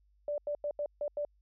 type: tone bursts at uneven times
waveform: sine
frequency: 586 Hz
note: D5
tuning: 4 cents flat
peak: -31 dBFS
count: 6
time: 0.28-0.38 / 0.47-0.55 / 0.64-0.71 / 0.79-0.86 / 1.01-1.08 / 1.17-1.25 s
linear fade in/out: 2 ms
effects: added 50 Hz sine -65 dBFS peak until 1.41 s